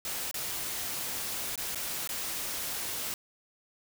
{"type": "noise with dropouts", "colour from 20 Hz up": "white", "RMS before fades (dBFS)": -35, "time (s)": [0.05, 3.14], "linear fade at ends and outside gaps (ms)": 1, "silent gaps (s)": [[0.312, 0.342], [1.557, 1.577], [1.748, 1.756], [2.075, 2.091]], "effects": []}